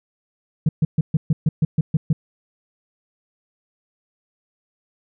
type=tone bursts; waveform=sine; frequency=155.56 Hz; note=D#3; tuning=in tune; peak=-11 dBFS; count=10; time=0.66-2.13 s; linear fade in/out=5 ms; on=30 ms; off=130 ms; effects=tanh soft clip ceiling -10 dBFS